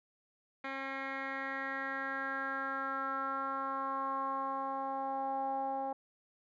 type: tone with low-pass filter sweep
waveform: 10% pulse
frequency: 270 Hz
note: C#4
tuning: 45 cents flat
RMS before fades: -37 dBFS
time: 0.64-5.93 s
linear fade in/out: 5 ms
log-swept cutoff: 2400 to 740 Hz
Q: 5
effects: none